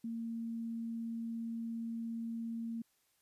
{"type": "tone", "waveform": "sine", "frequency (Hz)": 229.3, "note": "A#3", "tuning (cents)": -28, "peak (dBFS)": -37, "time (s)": [0.04, 2.82], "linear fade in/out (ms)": 5, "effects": ["white hiss -75 dBFS RMS until 3.21 s", "resampled to 32000 Hz"]}